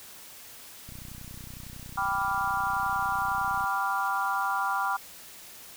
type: click train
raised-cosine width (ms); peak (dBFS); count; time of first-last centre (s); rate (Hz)
5; -32; 86; 0.89-3.641; 30.9
type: chord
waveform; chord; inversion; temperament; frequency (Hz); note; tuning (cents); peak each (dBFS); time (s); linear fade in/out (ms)
sine; G dominant seventh; none; equal; 784 / 987.8 / 1174.7 / 1396.9; G5 / B5 / D6 / F6; 0 / 0 / 0 / 0; -31; 1.97-4.97; 10
effects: white hiss -47 dBFS RMS until 5.76 s